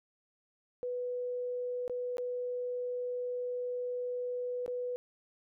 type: tone with dropouts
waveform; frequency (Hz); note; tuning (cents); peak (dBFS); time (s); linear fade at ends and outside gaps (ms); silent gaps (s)
sine; 493.9; B4; 0; -33; 0.83-4.96; 0; 1.879-1.897 / 2.17-2.182 / 4.662-4.679
effects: none